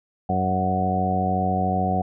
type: harmonic tone with a mistuned harmonic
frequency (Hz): 93.7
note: F#2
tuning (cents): +22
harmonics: 1 / 2 / 3 / 4 / 5 / 6 / 7 / 8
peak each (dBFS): -27 / -25 / -33 / -35 / -33 / -33 / -33 / -23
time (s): 0.29-2.02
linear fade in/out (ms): 5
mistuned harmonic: 8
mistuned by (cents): -26
effects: none